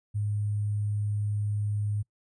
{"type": "tone with sample-and-hold", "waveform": "sine", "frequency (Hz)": 103.83, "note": "G#2", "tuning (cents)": 0, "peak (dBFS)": -26, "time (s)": [0.14, 2.03], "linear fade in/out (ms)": 20, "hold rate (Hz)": 8820, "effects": ["noise-tail reverb RT60 0.1 s tail -24 dB re dry", "resampled to 22050 Hz"]}